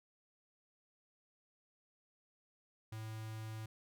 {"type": "tone with notch filter", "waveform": "square", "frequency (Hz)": 110, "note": "A2", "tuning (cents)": 0, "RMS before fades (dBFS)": -45, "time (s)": [2.92, 3.66], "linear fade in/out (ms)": 5, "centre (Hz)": 440, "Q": 1.2, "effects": []}